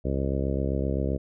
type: harmonic tone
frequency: 67.7 Hz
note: C#2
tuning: 40 cents flat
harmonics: 1 / 2 / 3 / 4 / 5 / 6 / 7 / 8 / 9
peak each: -28 / -31 / -33 / -34 / -35 / -36 / -36 / -37 / -38 dBFS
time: 0.04-1.18 s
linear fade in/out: 20 ms
effects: none